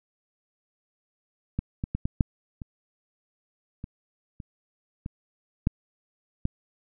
clicks, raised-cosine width 5 ms, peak -14 / -16 / -15 / -14 / -7 / -24 / -23 / -26 / -21 / -9 / -13 dBFS, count 11, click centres 1.59 / 1.839 / 1.95 / 2.055 / 2.208 / 2.618 / 3.841 / 4.402 / 5.061 / 5.671 / 6.454 s, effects none

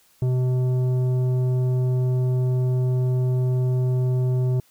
sine tone with tanh clipping, 127 Hz, B2, 49 cents sharp, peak -20 dBFS, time 0.22-4.6 s, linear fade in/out 2 ms, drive 10 dB, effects white hiss -59 dBFS RMS until 4.7 s

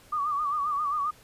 sine tone with vibrato, 1174.7 Hz, D6, in tune, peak -25 dBFS, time 0.12-1.11 s, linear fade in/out 10 ms, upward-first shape sine, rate 7.5 Hz, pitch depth 88 cents each way, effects pink hiss -55 dBFS RMS until 1.23 s + resampled to 32000 Hz

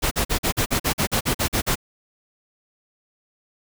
pink noise bursts, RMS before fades -21 dBFS, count 13, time 0.02-1.757 s, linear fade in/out 20 ms, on 93 ms, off 44 ms, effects none

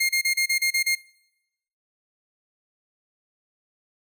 sawtooth tone bursts, 2127 Hz, C7, 28 cents sharp, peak -16 dBFS, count 8, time 0-0.953 s, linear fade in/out 10 ms, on 92 ms, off 31 ms, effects noise-tail reverb RT60 0.9 s tail -24 dB re dry

